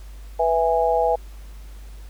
sine chord, E major, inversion second, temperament just, 494.4 / 659.3 / 824.1 Hz, B4 / E5 / G#5, +2 / 0 / -14 cents, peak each -21 dBFS, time 0.39-1.16 s, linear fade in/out 10 ms, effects added 50 Hz sine -36 dBFS peak until 2.09 s + pink hiss -52 dBFS RMS until 2.09 s

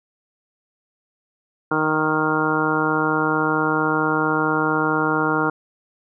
harmonic tone, 155.56 Hz, D#3, in tune, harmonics 1 / 2 / 3 / 4 / 5 / 6 / 7 / 8 / 9, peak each -29 / -23 / -25 / -33 / -28 / -27 / -27 / -29 / -23 dBFS, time 1.71-5.5 s, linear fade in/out 5 ms, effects none

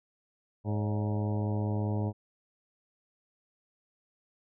harmonic tone with a mistuned harmonic, 104.9 Hz, G#2, 18 cents sharp, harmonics 1 / 2 / 3 / 4 / 5 / 6 / 7 / 8 / 9, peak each -29 / -35 / -39 / -41 / -43 / -45 / -46 / -47 / -48 dBFS, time 0.64-2.13 s, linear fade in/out 50 ms, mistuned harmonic 5, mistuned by +70 cents, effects none

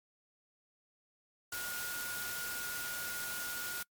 sine tone in noise, 1434 Hz, F6, 45 cents sharp, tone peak -40 dBFS, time 1.52-3.83 s, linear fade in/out 5 ms, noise white, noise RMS -41 dBFS, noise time 1.52-3.83 s, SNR -2 dB, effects noise-tail reverb RT60 0.1 s tail -25 dB re dry + MP3 96 kbps

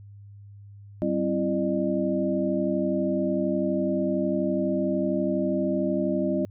sine tone cluster, 192.2 / 263.7 / 336.4 / 605 Hz, G3 / C4 / E4 / D#5, -34 / +14 / +35 / -49 cents, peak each -28 dBFS, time 1.02-6.45 s, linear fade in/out 0 ms, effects added 101 Hz sine -43 dBFS peak until 6.5 s

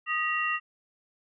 sine tone cluster, 1239 / 1921 / 2752 Hz, D#6 / B6 / F7, -8 / -48 / -26 cents, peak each -30 dBFS, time 0.06-0.6 s, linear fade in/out 50 ms, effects none

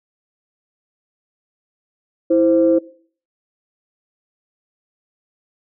sine tone pair together, 328.9 / 522.1 Hz, E4 / C5, -4 / -4 cents, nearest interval minor sixth, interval 800 cents, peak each -13 / -14 dBFS, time 2.3-2.79 s, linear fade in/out 10 ms, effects noise-tail reverb RT60 0.5 s tail -20 dB re dry + tanh soft clip ceiling -3 dBFS

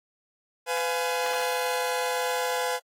sawtooth chord, F diminished, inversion second, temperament just, 502.9 / 698.5 / 838.1 Hz, Cb5 / F5 / Ab5, +31 / 0 / +16 cents, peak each -24 / -29 / -27 dBFS, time 0.66-2.8 s, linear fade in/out 50 ms, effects AAC 48 kbps

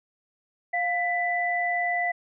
sine tone pair together, 702.9 / 1988 Hz, F5 / B6, +11 / +11 cents, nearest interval octave + tritone, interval 1800 cents, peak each -26 dBFS, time 0.73-2.12 s, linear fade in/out 10 ms, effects none

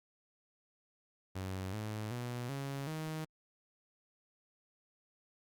sawtooth tone with pitch steps, 94.5 / 107.31 / 121.85 / 138.36 / 157.1 Hz, F#2 / A2 / B2 / C#3 / D#3, +37 / -43 / -23 / -3 / +17 cents, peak -34 dBFS, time 1.35-3.25 s, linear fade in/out 10 ms, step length 380 ms, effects Opus 48 kbps

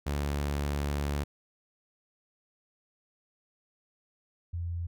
sawtooth / sine tone pair in turn, 72 / 85.71 Hz, D2 / F2, -34 / -32 cents, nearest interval minor third, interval 302 cents, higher second, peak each -25 / -31 dBFS, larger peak first, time 0.06-1.24 / 4.53-4.87 s, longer first, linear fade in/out 10 ms, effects none

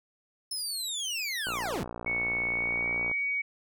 25% pulse linear sweep, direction down, 5274 to 58.27 Hz, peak -27 dBFS, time 0.51-1.84 s, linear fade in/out 5 ms
click train, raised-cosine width 1 ms, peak -24 dBFS, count 98, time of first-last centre 1.47-3.114 s, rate 59 Hz
sine tone with pitch glide, 2217 to 2252 Hz, C#7 to C#7, 0 to +27 cents, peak -27 dBFS, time 2.06-3.42 s, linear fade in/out 10 ms, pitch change +27 cents, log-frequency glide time 2.48-2.92 s
effects none

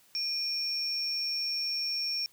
sine tone pair together, 2430 / 5476 Hz, D#7 / F8, -42 / -35 cents, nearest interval octave + major second, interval 1407 cents, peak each -39 / -28 dBFS, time 0.15-2.26 s, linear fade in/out 0 ms, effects tanh soft clip ceiling -26 dBFS + white hiss -62 dBFS RMS until 2.32 s

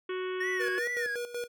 harmonic tone, 370 Hz, F#4, in tune, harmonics 1 / 3 / 4 / 5 / 6 / 7 / 8 / 9, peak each -32 / -42 / -44 / -46 / -48 / -49 / -50 / -51 dBFS, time 0.09-0.79 s, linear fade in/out 5 ms
triangle tone with vibrato, 1800 Hz, A6, 39 cents sharp, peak -29 dBFS, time 0.4-1.16 s, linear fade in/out 10 ms, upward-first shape sine, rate 2.4 Hz, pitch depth 160 cents each way
square tone with tremolo, 481.2 Hz, B4, 45 cents flat, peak -33 dBFS, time 0.59-1.48 s, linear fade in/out 20 ms, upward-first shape square, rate 5.3 Hz, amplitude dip 70%
effects none

